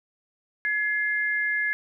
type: tone pair together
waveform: sine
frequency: 1696.5 / 2102 Hz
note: G#6 / C7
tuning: +36 / +7 cents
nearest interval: major third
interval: 371 cents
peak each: -24 / -28 dBFS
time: 0.65-1.73 s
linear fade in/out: 0 ms
effects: none